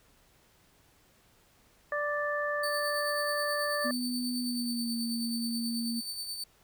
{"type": "harmonic tone", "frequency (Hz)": 587.3, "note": "D5", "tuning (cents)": 0, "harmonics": [1, 2, 3], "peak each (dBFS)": [-32, -35, -33], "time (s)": [1.92, 3.91], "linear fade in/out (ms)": 2}
{"type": "tone with tremolo", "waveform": "sawtooth", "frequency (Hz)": 4546, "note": "C#8", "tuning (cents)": 43, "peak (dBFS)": -31, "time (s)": [2.63, 6.44], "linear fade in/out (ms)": 5, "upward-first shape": "sine", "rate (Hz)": 9.3, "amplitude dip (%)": 45}
{"type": "tone with pitch glide", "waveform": "sine", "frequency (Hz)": [247, 233.1], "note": ["B3", "A#3"], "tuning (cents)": [0, 0], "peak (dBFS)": -31, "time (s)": [3.84, 6.01], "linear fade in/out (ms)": 20, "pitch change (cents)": -100, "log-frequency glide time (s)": [4.4, 4.92]}
{"effects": ["pink hiss -64 dBFS RMS until 6.63 s"]}